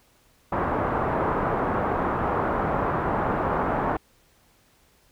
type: low-pass noise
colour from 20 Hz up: white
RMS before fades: -25 dBFS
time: 0.52-3.97 s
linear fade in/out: 5 ms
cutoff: 1200 Hz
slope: 24 dB/octave
effects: pink hiss -61 dBFS RMS until 5.11 s